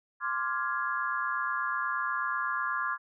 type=chord; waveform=sine; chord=D half-diminished seventh; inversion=third; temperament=equal with one note detuned; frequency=1046.5 / 1174.7 / 1396.9 / 1666 Hz; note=C6 / D6 / F6 / Ab6; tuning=0 / 0 / 0 / +5 cents; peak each=-34 dBFS; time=0.2-2.98 s; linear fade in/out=50 ms; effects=none